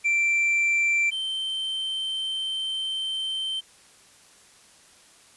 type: tone pair in turn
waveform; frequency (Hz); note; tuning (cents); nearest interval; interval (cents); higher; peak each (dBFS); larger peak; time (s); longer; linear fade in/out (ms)
triangle; 2349 / 3109; D7 / G7; 0 / -15; perfect fourth; 485; second; -18 / -25; first; 0.04-1.11 / 1.11-3.61; second; 20
effects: white hiss -54 dBFS RMS until 5.36 s + resampled to 24000 Hz